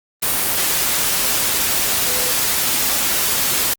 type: tone in noise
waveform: sine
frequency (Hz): 501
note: B4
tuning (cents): +25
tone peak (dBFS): -29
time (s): 2.06-2.32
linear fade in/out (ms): 10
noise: white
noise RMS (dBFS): -18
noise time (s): 0.22-3.74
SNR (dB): -14
effects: Opus 32 kbps